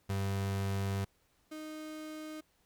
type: tone pair in turn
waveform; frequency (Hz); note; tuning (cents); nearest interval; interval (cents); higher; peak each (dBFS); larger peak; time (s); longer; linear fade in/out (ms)
35% pulse; 98 / 309.8; G2 / D#4; 0 / -7; octave + minor sixth; 1993; second; -30 / -40; first; 0.09-1.05 / 1.51-2.41; first; 10
effects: pink hiss -72 dBFS RMS until 2.65 s